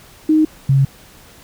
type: tone pair in turn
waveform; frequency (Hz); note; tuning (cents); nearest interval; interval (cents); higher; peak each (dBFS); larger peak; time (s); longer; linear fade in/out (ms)
sine; 311.1 / 136.28; D#4 / C#3; 0 / -29; octave + major second; 1429; first; -9; neither; 0.29-0.45 / 0.69-0.85; neither; 5
effects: pink hiss -44 dBFS RMS until 1.43 s